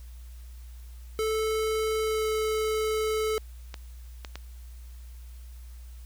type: tone with pitch glide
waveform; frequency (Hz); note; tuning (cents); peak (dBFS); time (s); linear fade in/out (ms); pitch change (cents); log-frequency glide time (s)
square; 437.6 to 434.8; A4 to A4; -9 to -21; -26; 1.19-3.38; 0; -12; 2-2.27
type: clicks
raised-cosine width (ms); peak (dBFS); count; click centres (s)
0.2; -20; 3; 3.742 / 4.248 / 4.356
effects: added 60 Hz sine -41 dBFS peak until 6.05 s + white hiss -59 dBFS RMS until 6.05 s